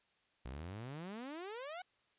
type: exponential sweep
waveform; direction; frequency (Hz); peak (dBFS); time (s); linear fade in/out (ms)
sawtooth; up; 58.4 to 758; -40; 0.45-1.82; 5
effects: white hiss -75 dBFS RMS until 2.18 s + resampled to 8000 Hz